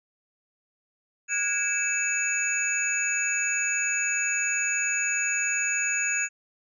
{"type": "tone cluster", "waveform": "sine", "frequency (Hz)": [1447, 1644, 2289, 2616, 6790], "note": ["F#6", "G#6", "D7", "E7", "G#8"], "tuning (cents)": [-39, -18, -45, -14, 37], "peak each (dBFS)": [-35, -30, -36, -28, -28], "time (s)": [1.28, 6.29], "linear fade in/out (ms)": 50, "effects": []}